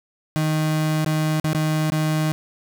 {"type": "tone with dropouts", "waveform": "35% pulse", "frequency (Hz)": 155.56, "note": "D#3", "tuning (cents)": 0, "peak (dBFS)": -17, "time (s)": [0.36, 2.32], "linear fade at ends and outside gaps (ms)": 0, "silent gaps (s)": [[1.047, 1.062], [1.399, 1.443], [1.531, 1.548], [1.901, 1.92]], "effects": []}